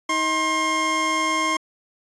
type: tone pair together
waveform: 25% pulse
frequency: 316.9 / 1065.9 Hz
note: D#4 / C6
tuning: +32 / +32 cents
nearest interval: octave + major sixth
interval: 2100 cents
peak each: -23 / -17 dBFS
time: 0.09-1.57 s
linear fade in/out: 5 ms
effects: resampled to 22050 Hz